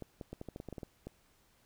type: clicks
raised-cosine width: 2 ms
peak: -29 dBFS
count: 12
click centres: 0.023 / 0.212 / 0.33 / 0.414 / 0.487 / 0.561 / 0.601 / 0.687 / 0.727 / 0.782 / 0.832 / 1.07 s
effects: pink hiss -69 dBFS RMS until 1.65 s